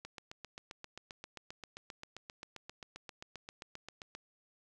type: click train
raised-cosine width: 0.2 ms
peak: -28 dBFS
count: 32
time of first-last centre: 0.05-4.151 s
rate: 7.56 Hz
effects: none